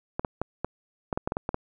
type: clicks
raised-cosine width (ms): 1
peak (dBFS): -13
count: 11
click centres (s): 0.195 / 0.248 / 0.416 / 0.646 / 1.128 / 1.175 / 1.275 / 1.321 / 1.369 / 1.491 / 1.544
effects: none